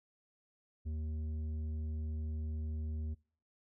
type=tone with tanh clipping; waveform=sine; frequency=77.78 Hz; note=D#2; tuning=in tune; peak=-37 dBFS; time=0.85-3.15 s; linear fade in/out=20 ms; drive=8 dB; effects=noise-tail reverb RT60 0.5 s tail -26 dB re dry